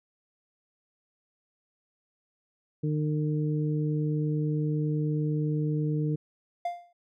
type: harmonic tone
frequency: 151.6 Hz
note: D#3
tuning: 45 cents flat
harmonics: 1 / 2 / 3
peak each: -26 / -32 / -36 dBFS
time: 2.83-6.16 s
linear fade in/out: 10 ms
type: tone with exponential decay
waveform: triangle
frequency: 698.5 Hz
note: F5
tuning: in tune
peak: -23 dBFS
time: 6.65-6.93 s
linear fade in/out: 5 ms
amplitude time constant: 60 ms
effects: none